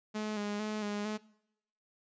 sawtooth tone with vibrato, 210 Hz, G#3, 19 cents sharp, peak -30 dBFS, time 0.14-1.18 s, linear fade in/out 20 ms, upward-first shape square, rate 2.2 Hz, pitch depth 30 cents each way, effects noise-tail reverb RT60 0.8 s tail -22 dB re dry + resampled to 16000 Hz

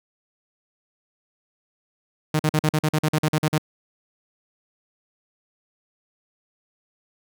sawtooth tone bursts, 154.1 Hz, D#3, 16 cents flat, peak -14 dBFS, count 13, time 2.34-3.582 s, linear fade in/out 5 ms, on 54 ms, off 45 ms, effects none

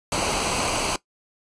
pink noise with comb filter, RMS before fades -24 dBFS, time 0.12-0.96 s, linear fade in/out 2 ms, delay 0.56 ms, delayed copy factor -0.6, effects noise-tail reverb RT60 0.1 s tail -18 dB re dry + resampled to 22050 Hz

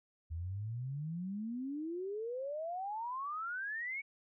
sine exponential sweep, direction up, 78.3 to 2267 Hz, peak -37 dBFS, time 0.3-4.02 s, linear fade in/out 20 ms, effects none

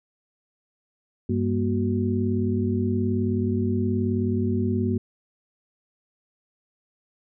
sine tone cluster, 98.5 / 199.9 / 238.8 / 371.1 Hz, G2 / G3 / A#3 / F#4, +9 / +34 / +42 / +5 cents, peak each -25 / -29 / -25 / -29 dBFS, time 1.29-4.98 s, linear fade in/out 5 ms, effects none

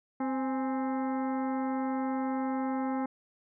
harmonic tone with a mistuned harmonic, 261.6 Hz, C4, in tune, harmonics 1 / 2 / 3 / 4 / 5 / 6 / 7 / 8, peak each -30 / -39 / -36 / -43 / -45 / -51 / -53 / -52 dBFS, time 0.2-3.06 s, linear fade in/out 5 ms, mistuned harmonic 3, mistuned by +75 cents, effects none

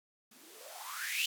violet noise with band-pass filter sweep, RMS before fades -40 dBFS, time 0.31-1.26 s, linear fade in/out 5 ms, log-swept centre 210 to 3100 Hz, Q 9, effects none

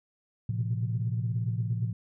sine tone cluster, 112.6 / 121.5 / 129.7 / 170.9 Hz, A2 / B2 / C3 / F3, +40 / -28 / -15 / -37 cents, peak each -28 / -36 / -34 / -36 dBFS, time 0.49-1.93 s, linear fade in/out 5 ms, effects tanh soft clip ceiling -18 dBFS

